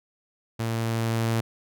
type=tone with level ramp; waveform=sawtooth; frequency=114 Hz; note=A#2; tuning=38 cents flat; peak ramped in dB=-22 to -18 dBFS; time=0.59-1.41 s; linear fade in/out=10 ms; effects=none